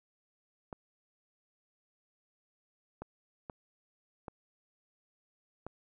clicks, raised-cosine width 1 ms, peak -27 dBFS, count 5, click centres 0.728 / 3.02 / 3.498 / 4.282 / 5.666 s, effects none

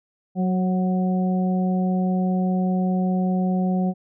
harmonic tone with a mistuned harmonic, 185 Hz, F#3, in tune, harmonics 1 / 2 / 3 / 4, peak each -19 / -32 / -33 / -31 dBFS, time 0.35-3.94 s, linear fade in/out 50 ms, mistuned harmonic 3, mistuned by -26 cents, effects none

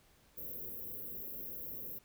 white band-stop noise, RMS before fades -44 dBFS, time 0.37-1.99 s, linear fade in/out 10 ms, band 570 to 12000 Hz, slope 96 dB/octave, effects pink hiss -67 dBFS RMS until 2.04 s

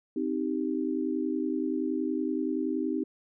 sine chord, C minor, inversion none, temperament equal with one note detuned, 261.6 / 312.2 / 392 Hz, C4 / Eb4 / G4, 0 / +6 / 0 cents, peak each -31 / -30 / -34 dBFS, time 0.16-3.04 s, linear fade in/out 5 ms, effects none

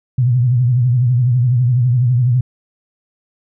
sine tone with vibrato, 123.47 Hz, B2, in tune, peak -10 dBFS, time 0.18-2.41 s, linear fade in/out 5 ms, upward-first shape triangle, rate 12 Hz, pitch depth 120 cents each way, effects none

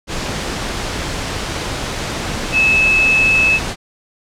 sine tone in noise, 2600 Hz, E7, 24 cents flat, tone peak -10 dBFS, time 2.52-3.6 s, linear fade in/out 50 ms, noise pink, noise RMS -22 dBFS, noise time 0.07-3.76 s, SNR +9 dB, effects low-pass 7000 Hz 12 dB/octave

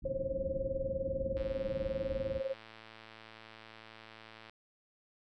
pink low-pass noise, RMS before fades -42 dBFS, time 0.02-2.41 s, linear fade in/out 20 ms, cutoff 350 Hz, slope 96 dB/octave
sine tone with tremolo, 536 Hz, C5, 42 cents sharp, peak -29 dBFS, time 0.05-2.54 s, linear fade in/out 5 ms, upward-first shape triangle, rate 20 Hz, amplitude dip 95%
click train, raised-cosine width 0.3 ms, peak -35 dBFS, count 348, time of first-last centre 1.37-4.496 s, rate 111 Hz
effects none

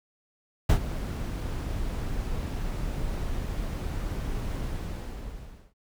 brown noise with ADSR envelope, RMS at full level -17 dBFS, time 0.69-5.74 s, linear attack 8 ms, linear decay 85 ms, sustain -14 dB, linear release 1100 ms, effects none

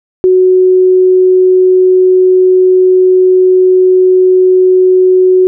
sine tone, 370 Hz, F#4, in tune, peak -3 dBFS, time 0.24-5.47 s, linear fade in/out 0 ms, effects none

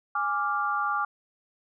sine chord, D diminished, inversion second, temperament equal with one note detuned, 826.3 / 1174.7 / 1396.9 Hz, Ab5 / D6 / F6, -9 / 0 / 0 cents, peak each -31 / -27 / -30 dBFS, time 0.15-1.05 s, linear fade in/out 5 ms, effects none

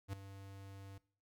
square tone with ADSR envelope, 98 Hz, G2, in tune, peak -38 dBFS, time 0.08-0.98 s, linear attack 52 ms, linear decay 4 ms, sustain -13 dB, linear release 4 ms, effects noise-tail reverb RT60 0.4 s tail -19 dB re dry

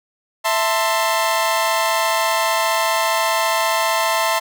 sawtooth chord, A minor, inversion second, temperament equal with one note detuned, 659.3 / 890.7 / 1046.5 Hz, E5 / A5 / C6, 0 / +21 / 0 cents, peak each -17 dBFS, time 0.44-4.4 s, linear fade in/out 20 ms, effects none

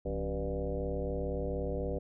sine tone with frequency modulation, 278.5 Hz, C#4, 8 cents sharp, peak -31 dBFS, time 0.05-1.99 s, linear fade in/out 10 ms, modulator 104 Hz, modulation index 3, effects none

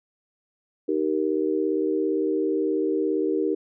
sine chord, Eb major, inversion none, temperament equal with one note detuned, 311.1 / 388.8 / 466.2 Hz, Eb4 / G4 / Bb4, 0 / -14 / 0 cents, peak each -25 / -25 / -27 dBFS, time 0.88-3.55 s, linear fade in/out 10 ms, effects none

